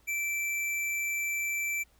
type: tone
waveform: square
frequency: 2334 Hz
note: D7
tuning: 11 cents flat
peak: -30 dBFS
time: 0.07-1.84 s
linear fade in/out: 20 ms
effects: added 57 Hz sine -65 dBFS peak until 1.99 s + pink hiss -66 dBFS RMS until 1.99 s